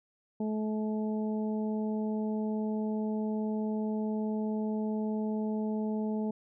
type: harmonic tone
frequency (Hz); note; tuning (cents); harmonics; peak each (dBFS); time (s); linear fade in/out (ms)
215.3; A3; -37; 1 / 2 / 3 / 4; -30 / -37 / -43 / -45; 0.4-6.31; 5
effects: none